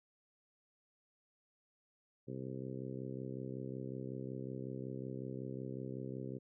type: harmonic tone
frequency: 65.41 Hz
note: C2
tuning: in tune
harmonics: 2 / 3 / 4 / 5 / 6 / 7 / 8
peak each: -45 / -48 / -48 / -50 / -48 / -52 / -54 dBFS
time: 2.27-6.39 s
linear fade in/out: 20 ms
effects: none